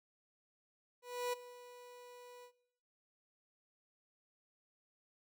30% pulse tone with ADSR envelope, 490.7 Hz, B4, 11 cents flat, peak -32 dBFS, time 1.02-2.52 s, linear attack 310 ms, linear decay 13 ms, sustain -19 dB, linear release 82 ms, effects noise-tail reverb RT60 0.7 s tail -18 dB re dry

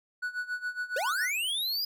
triangle tone with tremolo, 1476 Hz, F#6, 5 cents flat, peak -27 dBFS, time 0.22-1.31 s, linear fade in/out 10 ms, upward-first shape sine, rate 7.2 Hz, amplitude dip 85%
square linear sweep, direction up, 476.5 to 4978 Hz, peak -29 dBFS, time 0.96-1.85 s, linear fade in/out 5 ms
effects none

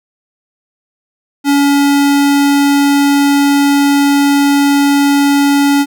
square tone, 282.9 Hz, C#4, 35 cents sharp, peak -8 dBFS, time 1.44-5.86 s, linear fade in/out 50 ms, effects none

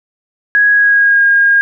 sine tone with pitch glide, 1661.2 to 1623.3 Hz, G#6 to G#6, 0 to -40 cents, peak -6 dBFS, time 0.55-1.61 s, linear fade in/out 0 ms, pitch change -40 cents, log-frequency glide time 0.71-1.24 s, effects none

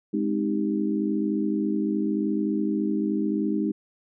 sine chord, Ab major seventh, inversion none, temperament equal, 207.7 / 261.6 / 311.1 / 392 Hz, Ab3 / C4 / Eb4 / G4, 0 / 0 / 0 / 0 cents, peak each -26 / -32 / -26 / -32 dBFS, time 0.13-3.72 s, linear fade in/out 10 ms, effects none

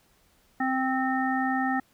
harmonic tone, 261.6 Hz, C4, in tune, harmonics 1 / 3 / 5 / 7, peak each -27 / -28 / -34 / -31 dBFS, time 0.6-1.8 s, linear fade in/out 5 ms, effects pink hiss -64 dBFS RMS until 1.93 s

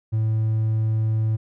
triangle tone, 110 Hz, A2, in tune, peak -16 dBFS, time 0.12-1.37 s, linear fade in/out 20 ms, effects tanh soft clip ceiling -12 dBFS

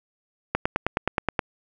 click train, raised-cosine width 0.5 ms, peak -6 dBFS, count 9, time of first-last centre 0.55-1.392 s, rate 9.5 Hz, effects none

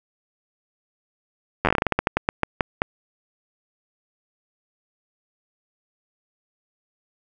slowing click train, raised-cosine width 0.5 ms, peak -3 dBFS, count 18, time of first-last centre 1.65-2.819 s, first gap 10 ms, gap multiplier 1.21, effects none

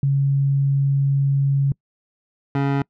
sine / 25% pulse tone pair in turn, 138.59 / 139.3 Hz, C#3 / C#3, 0 / +9 cents, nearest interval unison, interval 9 cents, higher second, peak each -15 / -14 dBFS, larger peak second, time 0.03-1.72 / 2.55-2.82 s, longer first, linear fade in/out 2 ms, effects noise-tail reverb RT60 0.1 s tail -26 dB re dry + low-pass 2000 Hz 12 dB/octave

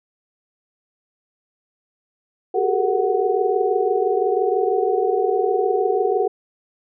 sine tone cluster, 375.1 / 401.3 / 420.9 / 461.9 / 742 Hz, F#4 / G4 / G#4 / A#4 / F#5, +24 / +41 / +23 / -16 / +5 cents, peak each -23 dBFS, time 2.54-6.28 s, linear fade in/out 10 ms, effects none

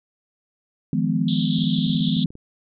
sine chord, F half-diminished seventh, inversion third, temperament just, 157.15 / 174.61 / 209.5 / 251.4 Hz, Eb3 / F3 / Ab3 / Cb4, +18 / 0 / +15 / +31 cents, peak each -24 dBFS, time 0.93-2.26 s, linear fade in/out 2 ms
white band-pass noise, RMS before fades -32 dBFS, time 1.28-2.24 s, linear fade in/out 2 ms, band 3200 to 3800 Hz, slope 96 dB/octave
clicks, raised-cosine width 3 ms, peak -29 dBFS, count 11, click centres 1.586 / 1.639 / 1.785 / 1.864 / 1.897 / 1.95 / 2.005 / 2.085 / 2.168 / 2.305 / 2.354 s
effects none

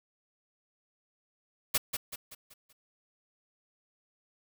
white noise with echo, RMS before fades -26 dBFS, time 1.74-1.78 s, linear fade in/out 10 ms, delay 190 ms, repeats 5, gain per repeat -7 dB, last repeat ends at 2.73 s, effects none

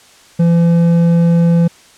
sine tone with hard clipping, 169.4 Hz, E3, 48 cents sharp, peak -9 dBFS, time 0.39-1.68 s, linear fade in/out 10 ms, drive 6 dB, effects white hiss -44 dBFS RMS until 1.97 s + low-pass 8000 Hz 12 dB/octave

